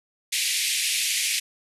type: band-pass noise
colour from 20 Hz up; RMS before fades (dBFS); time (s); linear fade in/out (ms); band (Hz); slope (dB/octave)
pink; -25; 0.32-1.4; 10; 2100 to 12000; 48
effects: resampled to 32000 Hz